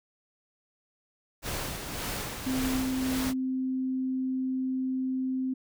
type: noise with tremolo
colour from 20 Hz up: pink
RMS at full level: -33 dBFS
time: 1.42-3.34 s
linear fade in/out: 50 ms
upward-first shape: sine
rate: 1.8 Hz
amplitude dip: 45%
type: tone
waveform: sine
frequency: 260 Hz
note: C4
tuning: 11 cents flat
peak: -27 dBFS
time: 2.46-5.54 s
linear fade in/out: 10 ms
effects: none